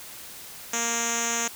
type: tone with low-pass filter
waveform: 5% pulse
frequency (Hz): 233.1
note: A#3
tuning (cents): 0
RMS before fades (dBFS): -27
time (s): 0.73-1.48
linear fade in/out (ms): 5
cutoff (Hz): 6600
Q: 7.7
effects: white hiss -42 dBFS RMS until 1.55 s